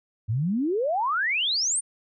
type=exponential sweep; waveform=sine; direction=up; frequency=100.8 to 9397 Hz; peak=-22 dBFS; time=0.28-1.81 s; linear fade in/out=20 ms; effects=none